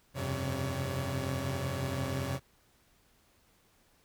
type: tone cluster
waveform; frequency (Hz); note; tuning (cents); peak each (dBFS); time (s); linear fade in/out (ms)
sawtooth; 87.3 / 97.9 / 131.6 / 137.5 / 566; F2 / G2 / C3 / C#3 / C#5; 0 / -2 / +10 / -14 / +36; -35 / -37 / -31 / -38 / -37; 0.14-2.4; 50
effects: pink hiss -67 dBFS RMS until 4.04 s